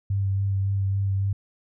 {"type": "tone with vibrato", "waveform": "sine", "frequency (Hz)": 98, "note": "G2", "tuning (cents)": 0, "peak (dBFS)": -21, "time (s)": [0.1, 1.33], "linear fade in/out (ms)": 5, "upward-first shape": "sine", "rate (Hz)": 3.6, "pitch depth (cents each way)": 17, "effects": []}